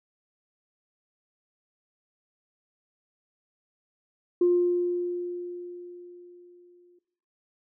sine tone with exponential decay, 352.9 Hz, F4, 18 cents sharp, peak -16 dBFS, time 4.41-6.99 s, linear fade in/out 5 ms, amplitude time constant 560 ms, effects noise-tail reverb RT60 0.7 s tail -17 dB re dry + tanh soft clip ceiling -13 dBFS

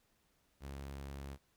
sawtooth tone, 69.1 Hz, C#2, 5 cents flat, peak -40 dBFS, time 0.6-1.38 s, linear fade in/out 50 ms, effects pink hiss -75 dBFS RMS until 1.56 s

